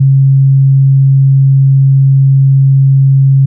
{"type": "tone", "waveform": "sine", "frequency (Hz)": 135.8, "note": "C#3", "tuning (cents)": -35, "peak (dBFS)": -3, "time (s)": [0, 3.46], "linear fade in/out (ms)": 10, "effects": []}